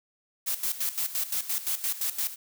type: noise with tremolo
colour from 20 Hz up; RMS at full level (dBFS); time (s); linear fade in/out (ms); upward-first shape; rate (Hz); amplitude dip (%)
blue; -28; 0.46-2.36; 20; square; 5.8; 75
effects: none